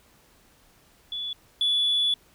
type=tone pair in turn; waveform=sine; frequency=3434 / 3434 Hz; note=A7 / A7; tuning=-43 / -43 cents; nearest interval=unison; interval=0 cents; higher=neither; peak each=-29 / -19 dBFS; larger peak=second; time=1.12-1.33 / 1.61-2.14 s; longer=second; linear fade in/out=2 ms; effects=tanh soft clip ceiling -17 dBFS + pink hiss -59 dBFS RMS until 2.34 s